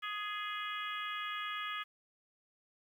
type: harmonic tone with a mistuned harmonic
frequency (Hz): 415.3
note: G#4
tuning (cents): 0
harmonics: 3 / 4 / 5 / 6 / 7 / 8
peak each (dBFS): -40 / -44 / -45 / -48 / -47 / -46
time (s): 0.02-1.84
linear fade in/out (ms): 20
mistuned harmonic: 4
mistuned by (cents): +23
effects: 11-bit